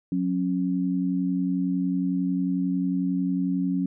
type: tone pair together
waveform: sine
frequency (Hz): 182.34 / 273.4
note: F#3 / C#4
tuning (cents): -25 / -24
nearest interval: perfect fifth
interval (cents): 701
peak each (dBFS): -25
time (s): 0.12-3.86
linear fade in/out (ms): 2
effects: none